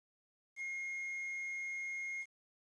triangle tone with quantisation, 2144 Hz, C7, 42 cents sharp, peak -37 dBFS, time 0.56-2.26 s, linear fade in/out 50 ms, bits 10, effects resampled to 22050 Hz

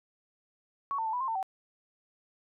sine tone with pitch steps, 1116 / 899 / 881 / 987 / 1057 / 900 / 765 Hz, C#6 / A5 / A5 / B5 / C6 / A5 / G5, +11 / +37 / +2 / -1 / +17 / +39 / -42 cents, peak -29 dBFS, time 0.91-1.428 s, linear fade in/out 0 ms, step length 74 ms, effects none

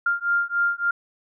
sine beating tone pair, 1396.9 / 1400.4 Hz, F6 / F6, 0 / +4 cents, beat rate 3.5 Hz, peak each -23 dBFS, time 0.06-0.91 s, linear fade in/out 5 ms, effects none

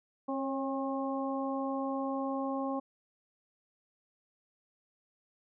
harmonic tone with a mistuned harmonic, 269.3 Hz, C#4, 50 cents flat, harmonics 1 / 2 / 3 / 4, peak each -34 / -37 / -39 / -40 dBFS, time 0.28-2.8 s, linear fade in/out 10 ms, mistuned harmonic 2, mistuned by +25 cents, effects none

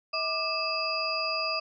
sine tone cluster, 641 / 1185 / 2612 / 4859 Hz, E5 / D6 / E7 / D#8, -49 / +15 / -17 / -42 cents, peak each -34 / -33 / -33 / -31 dBFS, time 0.13-1.6 s, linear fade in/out 10 ms, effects none

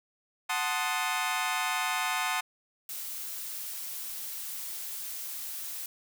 20% pulse chord, F# diminished seventh, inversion none, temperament equal, 740 / 880 / 1046.5 / 1244.5 Hz, F#5 / A5 / C6 / Eb6, 0 / 0 / 0 / 0 cents, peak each -29 dBFS, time 0.49-2.41 s, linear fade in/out 10 ms
blue noise, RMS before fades -38 dBFS, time 2.89-5.86 s, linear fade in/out 2 ms
effects none

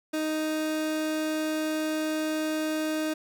30% pulse tone, 311.1 Hz, D#4, in tune, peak -24 dBFS, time 0.13-3.14 s, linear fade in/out 10 ms, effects none

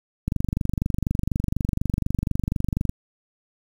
click train, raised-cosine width 5 ms, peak -10 dBFS, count 64, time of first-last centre 0.28-2.894 s, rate 24.1 Hz, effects 7-bit

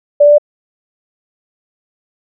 sine tone with pitch steps, 582 / 586.4 / 590.8 Hz, D5 / D5 / D5, -16 / -3 / +10 cents, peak -3 dBFS, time 0.2-0.383 s, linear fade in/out 10 ms, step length 61 ms, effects none

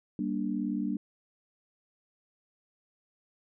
sine chord, G minor, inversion none, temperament just, 196 / 235.2 / 294 Hz, G3 / Bb3 / D4, 0 / +16 / +2 cents, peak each -33 dBFS, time 0.19-0.97 s, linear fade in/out 2 ms, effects none

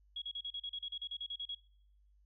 sine tone bursts, 3322 Hz, G#7, in tune, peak -38 dBFS, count 15, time 0.16-1.549 s, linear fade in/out 5 ms, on 59 ms, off 36 ms, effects noise-tail reverb RT60 0.8 s tail -24 dB re dry + added 50 Hz sine -64 dBFS peak until 2.25 s

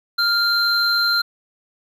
triangle tone pair together, 1396.9 / 4130 Hz, F6 / C8, 0 / -23 cents, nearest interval octave + perfect fifth, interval 1877 cents, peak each -17 dBFS, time 0.18-1.22 s, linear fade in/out 10 ms, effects none

